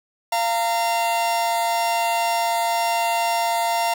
45% pulse tone pair together, 689 / 919 Hz, F5 / A#5, -24 / -25 cents, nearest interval perfect fourth, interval 499 cents, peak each -22 dBFS, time 0.32-3.94 s, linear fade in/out 5 ms, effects none

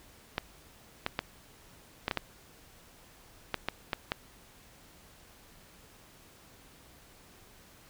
clicks, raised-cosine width 0.3 ms, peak -13 dBFS, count 10, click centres 0.381 / 1.064 / 1.191 / 2.081 / 2.112 / 2.173 / 3.543 / 3.686 / 3.932 / 4.119 s, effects pink hiss -57 dBFS RMS until 7.89 s

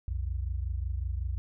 sine tone pair together, 61.2 / 86.61 Hz, B1 / F2, -15 / -14 cents, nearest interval tritone, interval 601 cents, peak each -31 / -34 dBFS, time 0.08-1.38 s, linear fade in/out 0 ms, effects none

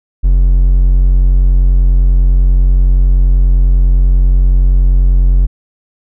triangle tone, 45.15 Hz, F#1, 42 cents flat, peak -3 dBFS, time 0.23-5.47 s, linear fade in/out 20 ms, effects none

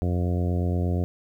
harmonic tone, 88.5 Hz, F2, 23 cents sharp, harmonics 1 / 2 / 3 / 4 / 5 / 6 / 7 / 8, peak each -23 / -29 / -33 / -35 / -37 / -39 / -40 / -41 dBFS, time 0.02-1.04 s, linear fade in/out 0 ms, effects 10-bit

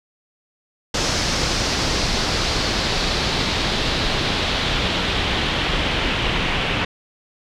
pink noise with low-pass filter sweep, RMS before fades -21 dBFS, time 0.94-6.85 s, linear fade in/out 5 ms, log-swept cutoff 5600 to 2900 Hz, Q 2.2, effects none

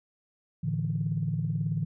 sine chord, A suspended fourth, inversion none, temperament just, 110 / 146.67 / 165 Hz, A2 / D3 / E3, 0 / -2 / +2 cents, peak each -32 / -30 / -30 dBFS, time 0.63-1.85 s, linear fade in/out 10 ms, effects tanh soft clip ceiling -17 dBFS

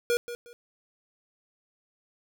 square tone with echo, 478.1 Hz, A#4, 44 cents sharp, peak -23 dBFS, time 0.1-0.17 s, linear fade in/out 0 ms, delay 180 ms, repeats 2, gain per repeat -12 dB, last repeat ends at 0.53 s, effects none

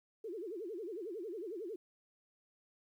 sine tone with vibrato, 392 Hz, G4, in tune, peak -40 dBFS, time 0.24-1.76 s, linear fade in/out 5 ms, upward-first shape sine, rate 11 Hz, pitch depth 280 cents each way, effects 12-bit

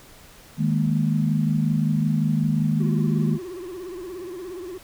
sine chord, D# suspended fourth, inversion none, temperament equal, 155.56 / 207.7 / 233.1 Hz, D#3 / G#3 / A#3, 0 / 0 / 0 cents, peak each -21 / -24 / -25 dBFS, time 0.57-3.39 s, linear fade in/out 50 ms
triangle tone with vibrato, 360 Hz, F#4, 47 cents flat, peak -30 dBFS, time 2.8-4.78 s, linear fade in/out 5 ms, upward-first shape sine, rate 17 Hz, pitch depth 110 cents each way
effects pink hiss -48 dBFS RMS until 4.83 s

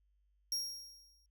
40% pulse tone with exponential decay, 5590 Hz, F8, 1 cent sharp, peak -31 dBFS, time 0.52-1.26 s, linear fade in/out 2 ms, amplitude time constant 160 ms, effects added 50 Hz sine -70 dBFS peak until 1.3 s

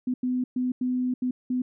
sine tone bursts at uneven times, 251.7 Hz, B3, 33 cents sharp, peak -23 dBFS, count 6, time 0.07-0.14 / 0.23-0.44 / 0.56-0.72 / 0.81-1.14 / 1.22-1.31 / 1.5-1.62 s, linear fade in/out 5 ms, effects none

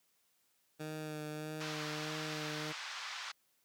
15% pulse tone with vibrato, 153.5 Hz, D#3, 23 cents flat, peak -34 dBFS, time 0.79-2.73 s, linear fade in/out 20 ms, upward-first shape sine, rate 1.6 Hz, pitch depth 19 cents each way
pink band-pass noise, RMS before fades -44 dBFS, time 1.6-3.32 s, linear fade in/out 10 ms, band 1000 to 5700 Hz, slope 24 dB/octave
effects white hiss -75 dBFS RMS until 3.64 s + high-pass 100 Hz 12 dB/octave

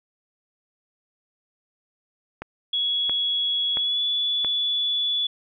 click train, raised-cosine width 0.5 ms, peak -17 dBFS, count 4, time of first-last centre 2.42-4.447 s, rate 1.48 Hz
sine tone with pitch glide, 3353 to 3435 Hz, G#7 to A7, +16 to -42 cents, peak -21 dBFS, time 2.73-5.27 s, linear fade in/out 5 ms, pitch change +42 cents, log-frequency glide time 3.75-4.01 s
effects none

